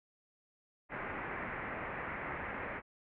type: low-pass noise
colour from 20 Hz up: white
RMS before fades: -41 dBFS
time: 0.89-2.82 s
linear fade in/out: 50 ms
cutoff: 2200 Hz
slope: 48 dB/octave
effects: none